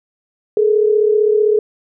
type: tone pair together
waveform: sine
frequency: 421.3 / 456.9 Hz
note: G#4 / A#4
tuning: +25 / -35 cents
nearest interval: minor second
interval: 140 cents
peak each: -11 / -17 dBFS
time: 0.57-1.59 s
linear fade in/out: 2 ms
effects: none